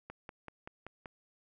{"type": "click train", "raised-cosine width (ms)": 0.5, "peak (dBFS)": -29, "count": 6, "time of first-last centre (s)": [0.1, 1.058], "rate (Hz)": 5.22, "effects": []}